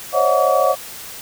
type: tone cluster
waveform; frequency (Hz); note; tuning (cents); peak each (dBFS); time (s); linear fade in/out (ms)
sine; 532 / 566 / 635 / 727 / 1141; C5 / C#5 / D#5 / F#5 / C#6; +29 / +36 / +35 / -31 / +50; -19; 0.12-0.76; 50
effects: white hiss -34 dBFS RMS until 1.21 s